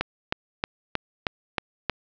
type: click train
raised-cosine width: 0.3 ms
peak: -7 dBFS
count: 7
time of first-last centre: 0.01-1.897 s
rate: 3.18 Hz
effects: low-pass 5000 Hz 12 dB/octave